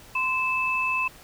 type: tone pair together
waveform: sine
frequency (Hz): 1027.2 / 2623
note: C6 / E7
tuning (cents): -32 / -9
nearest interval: octave + major third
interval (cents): 1623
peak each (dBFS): -27 / -24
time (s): 0.15-1.08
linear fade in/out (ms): 5
effects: pink hiss -49 dBFS RMS until 1.23 s